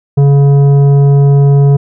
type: tone with tanh clipping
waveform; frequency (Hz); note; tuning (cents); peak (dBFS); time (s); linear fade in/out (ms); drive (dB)
triangle; 140.8; C#3; +27; -5; 0.17-1.77; 10; 14
effects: none